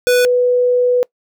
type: tone pair in turn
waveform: square / sine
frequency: 493.9 / 493.9 Hz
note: B4 / B4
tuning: 0 / 0 cents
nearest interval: unison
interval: 0 cents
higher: neither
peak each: -10 dBFS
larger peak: neither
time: 0.07-0.25 / 0.25-1.03 s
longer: second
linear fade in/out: 0 ms
effects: noise-tail reverb RT60 0.1 s tail -24 dB re dry